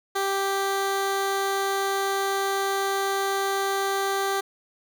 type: tone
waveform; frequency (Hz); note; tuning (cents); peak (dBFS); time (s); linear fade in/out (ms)
15% pulse; 392; G4; 0; -17; 0.15-4.41; 10
effects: none